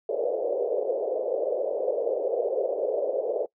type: band-pass noise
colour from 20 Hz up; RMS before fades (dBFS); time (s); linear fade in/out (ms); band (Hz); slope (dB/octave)
pink; -27; 0.09-3.46; 5; 440 to 590; 48
effects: noise-tail reverb RT60 0.1 s tail -22 dB re dry